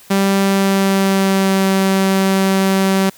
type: tone with pitch glide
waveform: sawtooth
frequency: 195.8 to 192.44 Hz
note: G3 to G3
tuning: -2 to -32 cents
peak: -8 dBFS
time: 0.1-3.1 s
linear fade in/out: 10 ms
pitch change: -30 cents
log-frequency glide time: 0.43-1.65 s
effects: white hiss -44 dBFS RMS until 3.17 s